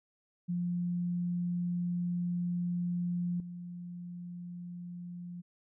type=tone with level steps; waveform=sine; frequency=175.6 Hz; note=F3; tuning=10 cents sharp; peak=-30 / -40 dBFS; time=0.48-5.42 s; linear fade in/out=20 ms; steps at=3.4 s; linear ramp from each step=2 ms; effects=none